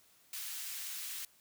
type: high-pass noise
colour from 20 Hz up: white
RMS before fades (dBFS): -42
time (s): 0.33-1.25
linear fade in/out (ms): 2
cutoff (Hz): 1800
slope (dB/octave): 12
effects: white hiss -66 dBFS RMS until 1.4 s